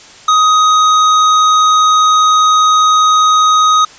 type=tone with hard clipping; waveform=sine; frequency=1255 Hz; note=D#6; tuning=15 cents sharp; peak=-8 dBFS; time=0.28-3.85 s; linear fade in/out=5 ms; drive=16 dB; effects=white hiss -37 dBFS RMS until 3.98 s + resampled to 16000 Hz